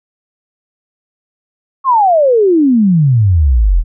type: exponential sweep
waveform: sine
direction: down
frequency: 1113 to 37.81 Hz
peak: -6 dBFS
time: 1.84-3.84 s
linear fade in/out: 50 ms
effects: none